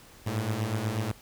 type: beating tone pair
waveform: sawtooth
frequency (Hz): 103.83 / 112.03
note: G#2 / A2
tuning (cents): 0 / +32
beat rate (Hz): 8.2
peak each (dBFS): -28 / -26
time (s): 0.26-1.12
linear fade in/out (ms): 10
effects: pink hiss -53 dBFS RMS until 1.21 s